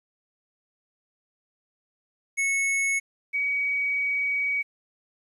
square / sine tone pair in turn, 2200 / 2262 Hz, C#7 / C#7, -14 / +34 cents, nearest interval unison, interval 48 cents, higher second, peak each -23 dBFS, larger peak neither, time 2.37-3 / 3.33-4.63 s, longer second, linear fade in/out 20 ms, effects resampled to 32000 Hz + 10-bit

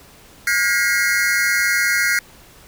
square tone cluster, 1428 / 1618 / 1929 / 2135 Hz, F6 / G#6 / B6 / C7, +38 / -46 / -41 / +34 cents, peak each -22 dBFS, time 0.47-2.19 s, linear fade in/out 2 ms, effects pink hiss -46 dBFS RMS until 2.67 s

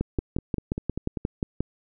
two click trains, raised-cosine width 3 ms, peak -16 / -12 dBFS, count 6 / 10, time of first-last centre 0.19-1.172 / 0.01-1.606 s, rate 5.09 / 5.64 Hz, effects none

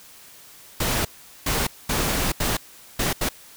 pink noise bursts at uneven times, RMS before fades -23 dBFS, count 6, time 0.8-1.05 / 1.46-1.67 / 1.89-2.32 / 2.4-2.57 / 2.99-3.13 / 3.21-3.29 s, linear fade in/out 5 ms, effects white hiss -47 dBFS RMS until 3.56 s

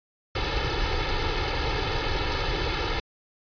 pink noise with comb filter, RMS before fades -26 dBFS, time 0.35-3 s, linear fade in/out 5 ms, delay 2.3 ms, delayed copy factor +0.85, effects resampled to 11025 Hz

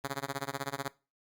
5% pulse tone with tremolo, 138.59 Hz, C#3, in tune, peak -20 dBFS, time 0.04-0.88 s, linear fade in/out 2 ms, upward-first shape sine, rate 16 Hz, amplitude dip 100%, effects noise-tail reverb RT60 0.3 s tail -21 dB re dry + Opus 48 kbps

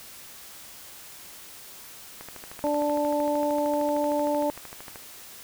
click train, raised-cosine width 0.5 ms, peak -25 dBFS, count 37, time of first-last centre 2.21-4.958 s, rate 13.1 Hz
harmonic tone, 293.7 Hz, D4, in tune, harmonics 1 / 2 / 3, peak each -28 / -25 / -29 dBFS, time 2.64-4.5 s, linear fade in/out 0 ms
effects white hiss -45 dBFS RMS until 5.43 s

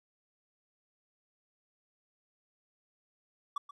triangle tone with echo, 1146 Hz, D6, 43 cents flat, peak -29 dBFS, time 3.56-3.58 s, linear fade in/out 5 ms, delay 130 ms, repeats 1, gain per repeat -14 dB, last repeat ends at 3.71 s, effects none

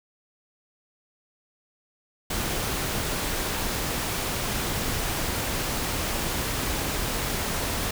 pink noise, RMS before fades -28 dBFS, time 2.3-7.91 s, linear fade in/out 5 ms, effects none

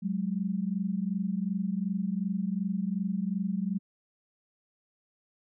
sine tone pair together, 185 / 207.7 Hz, F#3 / G#3, 0 / 0 cents, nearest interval major second, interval 200 cents, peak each -30 / -31 dBFS, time 0.02-3.79 s, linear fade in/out 20 ms, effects none

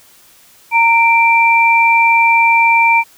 sine tone pair together, 920.8 / 2352 Hz, A#5 / D7, -22 / +2 cents, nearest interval octave + major third, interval 1624 cents, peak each -10 dBFS, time 0.71-3.04 s, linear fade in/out 50 ms, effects white hiss -46 dBFS RMS until 3.17 s

